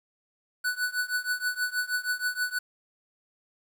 square tone with tremolo, 1486 Hz, F#6, 7 cents sharp, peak -24 dBFS, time 0.64-2.59 s, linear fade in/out 10 ms, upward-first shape triangle, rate 6.3 Hz, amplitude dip 95%, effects 9-bit

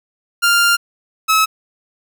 sawtooth tone pair in turn, 1396.9 / 1291.4 Hz, F6 / E6, 0 / -36 cents, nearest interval minor second, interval 136 cents, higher first, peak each -7 dBFS, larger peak neither, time 0.42-0.77 / 1.28-1.46 s, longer first, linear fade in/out 20 ms, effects none

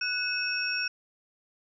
sine tone cluster, 1480 / 2581 / 5520 Hz, F#6 / E7 / F8, 0 / -37 / -21 cents, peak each -32 / -31 / -32 dBFS, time 0.01-0.88 s, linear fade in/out 5 ms, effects none

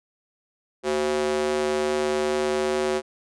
square tone with high-pass filter, 75.2 Hz, D2, 42 cents sharp, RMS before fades -24 dBFS, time 0.83-3.02 s, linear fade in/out 50 ms, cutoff 400 Hz, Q 2.6, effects resampled to 22050 Hz

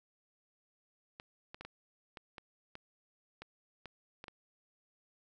clicks, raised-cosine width 0.3 ms, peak -30 dBFS, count 11, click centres 1.199 / 1.545 / 1.61 / 1.65 / 2.172 / 2.382 / 2.754 / 3.42 / 3.857 / 4.241 / 4.282 s, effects none

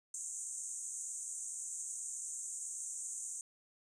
white band-pass noise, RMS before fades -43 dBFS, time 0.14-3.41 s, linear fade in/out 2 ms, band 6400 to 9100 Hz, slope 96 dB/octave, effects resampled to 22050 Hz

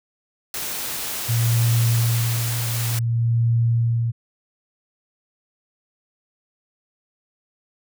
white noise, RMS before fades -28 dBFS, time 0.54-2.99 s, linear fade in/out 2 ms
sine tone with tremolo, 116.54 Hz, A#2, in tune, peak -15 dBFS, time 1.28-4.12 s, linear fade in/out 20 ms, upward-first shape sine, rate 0.55 Hz, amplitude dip 60%
effects none

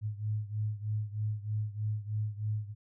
sine beating tone pair, 105.5 / 108.7 Hz, G#2 / A2, +28 / -21 cents, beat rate 3.2 Hz, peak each -33 / -36 dBFS, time 0.01-2.75 s, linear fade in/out 50 ms, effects none

